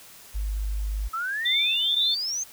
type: tone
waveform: sine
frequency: 51.2 Hz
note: G#1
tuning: 24 cents flat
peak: -25 dBFS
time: 0.34-1.09 s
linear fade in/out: 20 ms
type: exponential sweep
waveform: sine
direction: up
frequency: 1280 to 6470 Hz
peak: -26 dBFS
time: 1.13-2.44 s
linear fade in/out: 10 ms
type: tone with tremolo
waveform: sine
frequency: 3560 Hz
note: A7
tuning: 20 cents sharp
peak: -20 dBFS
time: 1.45-2.15 s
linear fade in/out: 10 ms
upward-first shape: triangle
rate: 2.2 Hz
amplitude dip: 35%
effects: white hiss -48 dBFS RMS until 2.52 s